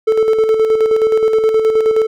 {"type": "tone with tremolo", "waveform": "triangle", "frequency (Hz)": 440, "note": "A4", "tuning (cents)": 0, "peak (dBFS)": -6, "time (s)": [0.07, 2.07], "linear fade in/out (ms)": 10, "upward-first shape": "square", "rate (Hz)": 9.5, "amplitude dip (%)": 45, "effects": []}